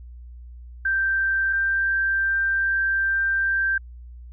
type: tone pair in turn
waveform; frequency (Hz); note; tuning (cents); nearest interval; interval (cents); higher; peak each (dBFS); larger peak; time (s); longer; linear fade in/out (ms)
sine; 1568 / 1575.3; G6 / G6; 0 / +8; unison; 8; second; -19; neither; 0.85-1.53 / 1.53-3.78; second; 5
effects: added 60 Hz sine -38 dBFS peak until 4.32 s